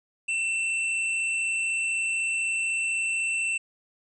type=tone with amplitude modulation; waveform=square; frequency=2686 Hz; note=E7; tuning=32 cents sharp; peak=-24 dBFS; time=0.28-3.58 s; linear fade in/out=10 ms; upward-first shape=sine; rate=198 Hz; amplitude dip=30%; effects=resampled to 22050 Hz + 10-bit